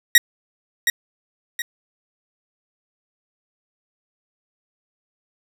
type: tone with echo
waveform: sawtooth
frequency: 1894 Hz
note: A#6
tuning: 27 cents sharp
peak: -4 dBFS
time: 0.15-0.18 s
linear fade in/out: 2 ms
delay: 720 ms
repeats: 2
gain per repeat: -8 dB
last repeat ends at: 1.62 s
effects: none